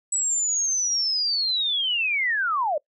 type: linear sweep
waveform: sine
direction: down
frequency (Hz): 7902 to 554.4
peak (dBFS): -21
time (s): 0.12-2.78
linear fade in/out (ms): 5
effects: noise-tail reverb RT60 0.1 s tail -22 dB re dry